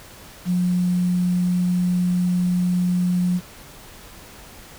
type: tone with quantisation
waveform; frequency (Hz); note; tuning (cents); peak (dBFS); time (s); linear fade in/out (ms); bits
sine; 179.1; F3; +44; -17; 0.45-3.41; 50; 7
effects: pink hiss -43 dBFS RMS until 4.78 s